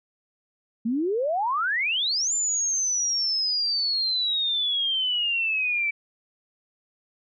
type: exponential two-way sweep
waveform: sine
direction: up then down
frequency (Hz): 216.8 to 7230 to 2302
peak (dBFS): -22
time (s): 0.85-5.91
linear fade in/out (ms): 10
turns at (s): 2.33
effects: none